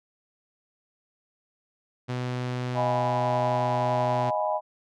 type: tone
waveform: sawtooth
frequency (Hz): 124.8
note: B2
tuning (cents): +19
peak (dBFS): -24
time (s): 2.08-4.31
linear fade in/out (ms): 20
type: chord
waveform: sine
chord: F half-diminished seventh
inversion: third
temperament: equal with one note detuned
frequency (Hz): 622.3 / 714.8 / 830.6 / 987.8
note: Eb5 / F5 / Ab5 / Cb6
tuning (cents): 0 / +40 / 0 / 0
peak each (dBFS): -27 / -33 / -29 / -30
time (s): 2.74-4.61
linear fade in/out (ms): 50
effects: low-pass 5000 Hz 12 dB/octave